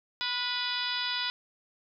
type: harmonic tone with a mistuned harmonic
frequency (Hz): 493.9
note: B4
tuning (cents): 0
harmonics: 2 / 3 / 4 / 5 / 6 / 7 / 8 / 9 / 10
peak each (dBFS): -39 / -37 / -40 / -40 / -39 / -35 / -36 / -45 / -37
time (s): 0.21-1.3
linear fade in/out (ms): 0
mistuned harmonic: 3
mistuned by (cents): -30
effects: none